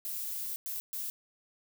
violet noise bursts at uneven times, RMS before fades -37 dBFS, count 3, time 0.05-0.56 / 0.66-0.8 / 0.93-1.1 s, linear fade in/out 0 ms, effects none

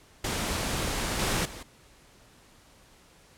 pink noise with level steps, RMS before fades -30 / -27 / -42 dBFS, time 0.24-1.63 s, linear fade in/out 5 ms, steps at 1.19 / 1.45 s, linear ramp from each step 5 ms, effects pink hiss -57 dBFS RMS until 3.37 s + low-pass 11000 Hz 12 dB/octave

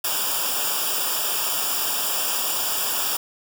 white noise with comb filter, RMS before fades -24 dBFS, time 0.04-3.17 s, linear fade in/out 5 ms, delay 0.48 ms, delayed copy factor -0.95, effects none

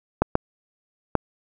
clicks, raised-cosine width 1 ms, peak -3 dBFS, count 3, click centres 0.22 / 0.354 / 1.153 s, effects none

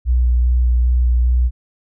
sine tone with vibrato, 61 Hz, B1, 21 cents flat, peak -11 dBFS, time 0.05-1.51 s, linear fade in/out 50 ms, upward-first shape square, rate 2.5 Hz, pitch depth 14 cents each way, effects none

